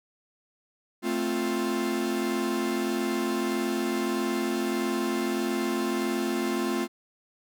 45% pulse chord, F major, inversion first, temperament equal, 220 / 261.6 / 349.2 Hz, A3 / C4 / F4, 0 / 0 / 0 cents, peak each -31 / -31 / -29 dBFS, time 1.02-6.88 s, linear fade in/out 50 ms, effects none

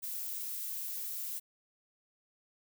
violet noise, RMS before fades -39 dBFS, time 0.02-1.4 s, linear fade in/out 20 ms, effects none

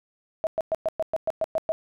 sine tone bursts, 642 Hz, E5, 46 cents flat, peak -21 dBFS, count 10, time 0.44-1.72 s, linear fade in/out 0 ms, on 29 ms, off 110 ms, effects none

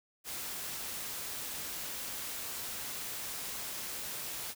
white noise, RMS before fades -40 dBFS, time 0.24-4.55 s, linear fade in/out 50 ms, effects none

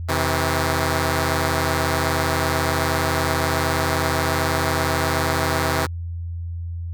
5% pulse tone pair together, 130.65 / 161.3 Hz, C3 / E3, -2 / -37 cents, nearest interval major third, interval 365 cents, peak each -11 dBFS, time 0.08-5.87 s, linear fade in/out 20 ms, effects added 85 Hz sine -26 dBFS peak until 6.93 s

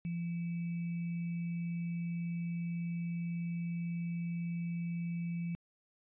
sine tone with sample-and-hold, 170.9 Hz, F3, 37 cents flat, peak -34 dBFS, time 0.05-5.55 s, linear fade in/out 0 ms, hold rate 2450 Hz, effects resampled to 8000 Hz

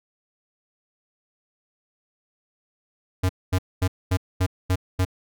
square tone bursts, 92.5 Hz, F#2, in tune, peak -19 dBFS, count 7, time 3.23-5.051 s, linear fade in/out 10 ms, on 63 ms, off 230 ms, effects none

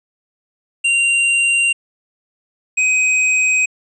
square tone pair in turn, 2770 / 2517 Hz, F7 / D#7, -15 / +19 cents, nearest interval major second, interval 166 cents, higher first, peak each -13 dBFS, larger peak neither, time 0.84-1.73 / 2.77-3.66 s, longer neither, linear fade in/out 10 ms, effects resampled to 22050 Hz

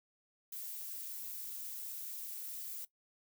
violet noise, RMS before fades -44 dBFS, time 0.52-2.85 s, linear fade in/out 5 ms, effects noise-tail reverb RT60 0.1 s tail -17 dB re dry

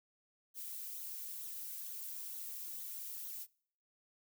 violet noise with flanger, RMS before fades -45 dBFS, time 0.54-3.47 s, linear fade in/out 50 ms, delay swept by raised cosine 0.39 to 2.39 ms, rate 2.2 Hz, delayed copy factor -0.5, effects noise-tail reverb RT60 0.6 s tail -25 dB re dry

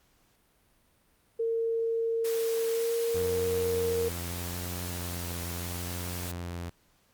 sine tone with pitch glide, 456.4 to 463.6 Hz, A#4 to A#4, -37 to -10 cents, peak -26 dBFS, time 1.39-4.09 s, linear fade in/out 10 ms, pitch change +27 cents, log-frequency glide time 2.71-2.91 s
white high-pass noise, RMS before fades -40 dBFS, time 2.24-6.32 s, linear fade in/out 10 ms, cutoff 220 Hz, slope 48 dB/octave
sawtooth tone with vibrato, 87.31 Hz, F2, in tune, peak -31 dBFS, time 3.14-6.7 s, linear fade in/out 10 ms, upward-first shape triangle, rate 0.77 Hz, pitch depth 28 cents each way
effects pink hiss -67 dBFS RMS until 7.13 s + Opus 48 kbps

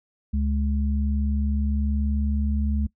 sine tone pair together, 70.6 / 211.6 Hz, C#2 / G#3, +32 / +33 cents, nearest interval octave + perfect fifth, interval 1901 cents, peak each -22 / -27 dBFS, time 0.33-2.87 s, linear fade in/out 10 ms, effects noise-tail reverb RT60 0.1 s tail -20 dB re dry

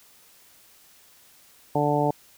harmonic tone, 146.83 Hz, D3, in tune, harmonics 1 / 2 / 3 / 4 / 5 / 6, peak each -27 / -27 / -27 / -27 / -27 / -27 dBFS, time 1.75-2.11 s, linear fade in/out 5 ms, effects white hiss -55 dBFS RMS until 2.37 s

